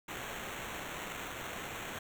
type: noise with sample-and-hold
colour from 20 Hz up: white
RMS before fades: -42 dBFS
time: 0.08-1.99 s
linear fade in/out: 5 ms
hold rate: 4900 Hz
effects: none